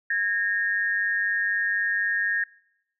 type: tone pair together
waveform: sine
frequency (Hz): 1644 / 1840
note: G#6 / A#6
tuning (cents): -18 / -23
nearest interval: major second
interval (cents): 195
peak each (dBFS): -25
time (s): 0.1-2.44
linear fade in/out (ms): 5
effects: noise-tail reverb RT60 0.8 s tail -23 dB re dry